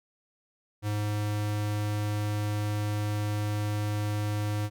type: tone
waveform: square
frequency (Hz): 104.7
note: G#2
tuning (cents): +15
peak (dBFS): -28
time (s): 0.82-4.7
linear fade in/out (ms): 50
effects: none